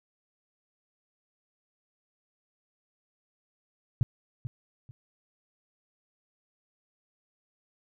sine tone with echo, 123.47 Hz, B2, in tune, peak -19 dBFS, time 4.01-4.03 s, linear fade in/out 0 ms, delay 440 ms, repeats 2, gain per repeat -12 dB, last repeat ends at 4.91 s, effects none

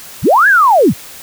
sine linear two-way sweep, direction up then down, 34.21 to 1712 to 67.3 Hz, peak -5 dBFS, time 0.22-0.94 s, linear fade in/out 50 ms, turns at 0.48 s, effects white hiss -33 dBFS RMS until 1.22 s

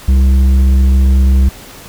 sine tone with tanh clipping, 66.1 Hz, C2, 18 cents sharp, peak -7 dBFS, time 0.08-1.49 s, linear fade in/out 5 ms, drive 8 dB, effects pink hiss -34 dBFS RMS until 1.88 s

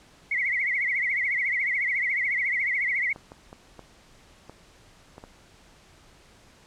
sine tone with vibrato, 2079 Hz, C7, 12 cents flat, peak -23 dBFS, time 0.31-3.13 s, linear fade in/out 5 ms, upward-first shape triangle, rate 14 Hz, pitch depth 160 cents each way
clicks, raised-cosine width 1 ms, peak -28 dBFS, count 7, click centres 3.161 / 3.319 / 3.529 / 3.793 / 4.496 / 5.181 / 5.239 s
effects pink hiss -55 dBFS RMS until 6.66 s + low-pass 8000 Hz 12 dB/octave

